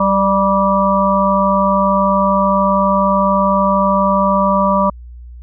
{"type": "harmonic tone with a mistuned harmonic", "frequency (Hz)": 194.6, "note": "G3", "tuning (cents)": -12, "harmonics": [1, 3, 5, 6], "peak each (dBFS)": [-16, -16, -16, -16], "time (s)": [0, 4.9], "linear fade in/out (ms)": 5, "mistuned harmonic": 3, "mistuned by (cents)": 23, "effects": ["added 60 Hz sine -31 dBFS peak until 5.42 s"]}